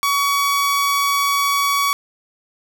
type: tone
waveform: sawtooth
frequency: 1129 Hz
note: C#6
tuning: 31 cents sharp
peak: -12 dBFS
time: 0.03-1.93 s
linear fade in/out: 0 ms
effects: none